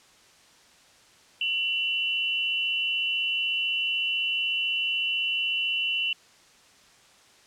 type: tone pair together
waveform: sine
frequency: 2727 / 2963 Hz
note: F7 / F#7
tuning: -42 / +2 cents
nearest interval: minor second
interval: 144 cents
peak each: -27 dBFS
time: 1.41-6.13 s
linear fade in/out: 2 ms
effects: white hiss -56 dBFS RMS until 7.46 s + low-pass 7000 Hz 12 dB/octave